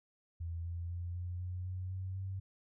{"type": "tone with pitch steps", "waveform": "sine", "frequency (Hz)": [84, 85.57, 87.16, 88.79, 90.45, 92.13, 93.85, 95.6], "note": ["E2", "F2", "F2", "F2", "F#2", "F#2", "F#2", "G2"], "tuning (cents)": [33, -35, -3, 29, -39, -7, 25, -43], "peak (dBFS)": -37, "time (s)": [0.4, 2.4], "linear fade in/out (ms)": 10, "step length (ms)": 250, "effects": []}